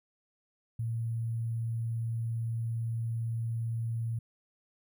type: tone with sample-and-hold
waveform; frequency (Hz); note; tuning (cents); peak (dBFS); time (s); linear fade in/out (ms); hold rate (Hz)
sine; 114.7; A#2; -28; -30; 0.79-4.19; 5; 11025
effects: none